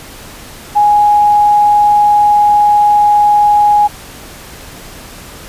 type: tone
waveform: sine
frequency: 830.6 Hz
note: G#5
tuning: in tune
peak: -5 dBFS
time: 0.75-3.88 s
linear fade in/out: 20 ms
effects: pink hiss -32 dBFS RMS until 5.48 s + resampled to 32000 Hz